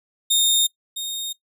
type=tone pair in turn; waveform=sawtooth; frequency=3668 / 3696 Hz; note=A#7 / A#7; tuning=-29 / -16 cents; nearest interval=unison; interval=13 cents; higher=second; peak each=-13 / -23 dBFS; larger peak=first; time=0.3-0.67 / 0.96-1.33 s; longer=neither; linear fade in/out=10 ms; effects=noise-tail reverb RT60 0.1 s tail -19 dB re dry